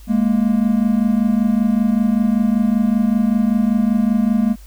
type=tone pair together; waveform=triangle; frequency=207.7 / 232.9 Hz; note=G#3 / A#3; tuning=0 / -1 cents; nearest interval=major second; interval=199 cents; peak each=-14 dBFS; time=0.07-4.56 s; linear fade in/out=50 ms; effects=added 50 Hz sine -37 dBFS peak until 4.66 s + white hiss -50 dBFS RMS until 4.66 s